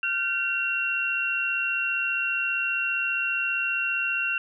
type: tone cluster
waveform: sine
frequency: 1402 / 1537 / 2739 Hz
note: F6 / G6 / F7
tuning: +6 / -35 / -34 cents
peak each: -32 / -31 / -25 dBFS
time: 0.03-4.38 s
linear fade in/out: 2 ms
effects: none